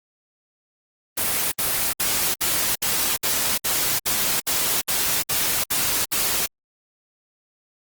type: noise bursts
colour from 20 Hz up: white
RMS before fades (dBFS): -22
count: 13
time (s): 1.17-6.464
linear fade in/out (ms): 10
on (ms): 350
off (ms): 62
effects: Opus 24 kbps